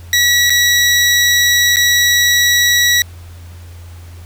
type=tone with dropouts; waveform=20% pulse; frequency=1933 Hz; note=B6; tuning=38 cents flat; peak=-4 dBFS; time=0.13-3.02 s; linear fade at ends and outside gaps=1 ms; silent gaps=0.497-0.503 / 1.76-1.768 s; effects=added 86 Hz sine -31 dBFS peak until 4.25 s + pink hiss -44 dBFS RMS until 4.25 s